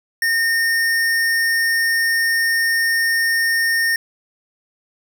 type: tone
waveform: square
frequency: 1830 Hz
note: A#6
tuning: 32 cents flat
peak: -16 dBFS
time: 0.22-3.96 s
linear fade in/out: 2 ms
effects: none